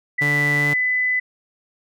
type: tone with pitch glide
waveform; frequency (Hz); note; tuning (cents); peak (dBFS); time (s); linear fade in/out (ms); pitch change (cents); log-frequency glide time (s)
sine; 1981 to 2004; B6 to B6; +5 to +25; -17; 0.18-1.2; 10; +20; 0.57-0.68
type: tone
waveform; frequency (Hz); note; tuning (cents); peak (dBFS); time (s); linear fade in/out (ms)
sawtooth; 145.7; D3; -13; -18; 0.21-0.74; 10
effects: none